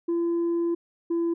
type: tone pair in turn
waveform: sine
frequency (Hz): 339.8 / 337.3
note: F4 / E4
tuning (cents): -47 / +40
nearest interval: unison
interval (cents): 13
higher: first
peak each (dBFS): -20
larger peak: neither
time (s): 0.08-0.75 / 1.1-1.34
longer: first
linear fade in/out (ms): 10
effects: tanh soft clip ceiling -21 dBFS